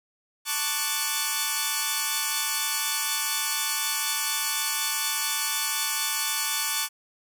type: chord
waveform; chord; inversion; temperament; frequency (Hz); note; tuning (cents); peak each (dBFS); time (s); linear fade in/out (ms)
5% pulse; D major seventh; second; equal; 880 / 1108.7 / 1174.7 / 1480; A5 / C#6 / D6 / F#6; 0 / 0 / 0 / 0; -19; 0.45-6.89; 50
effects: none